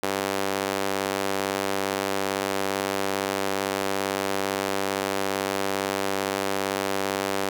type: tone with high-pass filter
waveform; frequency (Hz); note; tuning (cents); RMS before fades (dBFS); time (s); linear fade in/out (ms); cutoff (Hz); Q
sawtooth; 97.7; G2; -5; -27; 0.03-7.49; 0; 410; 0.96
effects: none